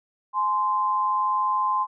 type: tone pair together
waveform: sine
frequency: 846.3 / 1040 Hz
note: G#5 / C6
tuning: +32 / -11 cents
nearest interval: major third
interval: 357 cents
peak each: -28 / -21 dBFS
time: 0.33-1.87 s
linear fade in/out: 50 ms
effects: none